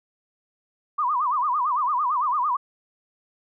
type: tone with vibrato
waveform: sine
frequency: 1093 Hz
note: C#6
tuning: 25 cents flat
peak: -20 dBFS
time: 0.98-2.57 s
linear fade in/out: 10 ms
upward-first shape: sine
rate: 8.9 Hz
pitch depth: 220 cents each way
effects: none